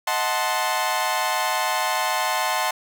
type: chord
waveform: sawtooth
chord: D# diminished seventh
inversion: none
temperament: equal with one note detuned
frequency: 630.6 / 740 / 880 / 1046.5 Hz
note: D#5 / F#5 / A5 / C6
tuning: +23 / 0 / 0 / 0 cents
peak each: -26 / -23 / -22 / -22 dBFS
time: 0.07-2.71 s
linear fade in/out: 5 ms
effects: none